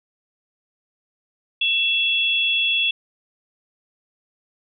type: tone pair together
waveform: sine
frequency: 2683 / 3367 Hz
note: E7 / G#7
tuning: +30 / +23 cents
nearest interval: major third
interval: 393 cents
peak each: -20 dBFS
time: 1.61-2.91 s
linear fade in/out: 5 ms
effects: none